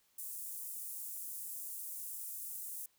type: high-pass noise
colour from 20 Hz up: pink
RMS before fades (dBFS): -44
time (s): 0.18-2.86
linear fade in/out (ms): 5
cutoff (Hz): 9100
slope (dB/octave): 24
effects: white hiss -73 dBFS RMS until 2.98 s